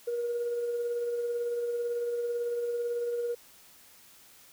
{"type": "tone with tremolo", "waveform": "sine", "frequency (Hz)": 476.5, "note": "A#4", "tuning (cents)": 38, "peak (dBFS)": -26, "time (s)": [0.07, 3.35], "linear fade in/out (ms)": 10, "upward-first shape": "sine", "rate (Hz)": 18, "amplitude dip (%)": 35, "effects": ["tanh soft clip ceiling -25 dBFS", "white hiss -56 dBFS RMS until 4.52 s"]}